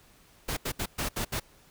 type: noise bursts at uneven times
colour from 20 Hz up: pink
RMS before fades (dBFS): -31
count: 6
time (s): 0.48-0.57 / 0.65-0.72 / 0.79-0.86 / 0.98-1.09 / 1.16-1.25 / 1.32-1.4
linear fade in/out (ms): 10
effects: pink hiss -59 dBFS RMS until 1.7 s